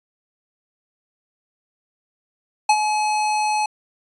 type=tone with ADSR envelope; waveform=square; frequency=850 Hz; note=G#5; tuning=40 cents sharp; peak=-11 dBFS; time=2.69-3.66 s; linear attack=6 ms; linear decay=59 ms; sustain=-8 dB; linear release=4 ms; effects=resampled to 22050 Hz